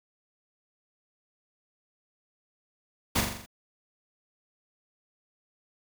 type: noise with echo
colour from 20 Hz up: pink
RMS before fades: -25 dBFS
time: 3.15-3.21 s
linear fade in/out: 10 ms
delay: 42 ms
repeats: 6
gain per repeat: -4 dB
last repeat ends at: 3.462 s
effects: none